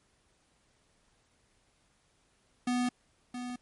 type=tone with echo; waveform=square; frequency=246.9 Hz; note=B3; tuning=in tune; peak=-28 dBFS; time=2.67-2.89 s; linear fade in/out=5 ms; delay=670 ms; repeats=1; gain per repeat=-9 dB; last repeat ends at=3.56 s; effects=pink hiss -70 dBFS RMS until 3.61 s + MP3 48 kbps